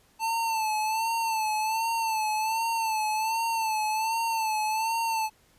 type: tone with vibrato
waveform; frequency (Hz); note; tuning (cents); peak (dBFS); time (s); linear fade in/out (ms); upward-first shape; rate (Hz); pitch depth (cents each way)
square; 886; A5; +12; -26; 0.19-5.3; 50; sine; 1.3; 58
effects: pink hiss -62 dBFS RMS until 5.58 s + resampled to 32000 Hz